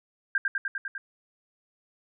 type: tone with echo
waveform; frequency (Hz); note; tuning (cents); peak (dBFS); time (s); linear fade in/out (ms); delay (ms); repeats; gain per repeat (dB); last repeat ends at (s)
sine; 1594; G6; +28; -21; 0.35-0.38; 2; 100; 6; -2; 0.98
effects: none